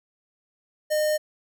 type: tone with notch filter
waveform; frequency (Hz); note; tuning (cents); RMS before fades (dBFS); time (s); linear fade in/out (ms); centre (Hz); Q
square; 610; D#5; -34; -23; 0.9-1.18; 20; 2600; 1.3
effects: none